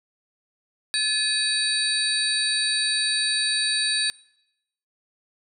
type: tone cluster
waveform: sine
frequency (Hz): 1721 / 2503 / 3891 / 4560 / 8870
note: A6 / D#7 / B7 / C#8 / C#9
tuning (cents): -39 / +10 / -27 / +48 / 0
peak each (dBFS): -29 / -32 / -25 / -26 / -29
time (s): 0.94-4.1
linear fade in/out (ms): 0
effects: noise-tail reverb RT60 0.8 s tail -22 dB re dry